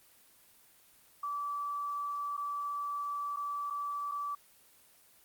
sine tone with dropouts, 1156 Hz, D6, 28 cents flat, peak -33 dBFS, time 1.23-4.35 s, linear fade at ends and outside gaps 5 ms, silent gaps 2.368-2.376 / 3.362-3.369 / 3.701-3.706 / 4.114-4.118 s, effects white hiss -62 dBFS RMS until 5.24 s + Opus 24 kbps

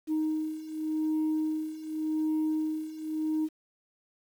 sine beating tone pair, 311.1 / 311.97 Hz, D#4 / D#4, 0 / +5 cents, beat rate 0.87 Hz, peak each -31 / -28 dBFS, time 0.07-3.49 s, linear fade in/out 50 ms, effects tanh soft clip ceiling -23 dBFS + 9-bit

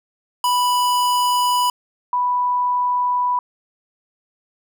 square / sine tone pair in turn, 987 / 987 Hz, B5 / B5, -1 / -1 cents, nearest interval unison, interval 0 cents, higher neither, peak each -16 dBFS, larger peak neither, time 0.44-1.7 / 2.13-3.39 s, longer neither, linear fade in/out 2 ms, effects none

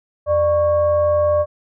sine tone with frequency modulation, 596 Hz, D5, 25 cents sharp, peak -13 dBFS, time 0.26-1.46 s, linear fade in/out 50 ms, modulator 511 Hz, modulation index 0.5, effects none

